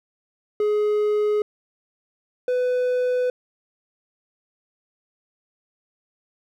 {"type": "tone pair in turn", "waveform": "triangle", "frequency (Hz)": [420, 499.5], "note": ["G#4", "B4"], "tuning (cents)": [19, 20], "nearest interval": "minor third", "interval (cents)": 301, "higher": "second", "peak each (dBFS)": [-16, -17], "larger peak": "first", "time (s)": [[0.6, 1.42], [2.48, 3.3]], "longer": "neither", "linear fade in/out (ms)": 2, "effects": []}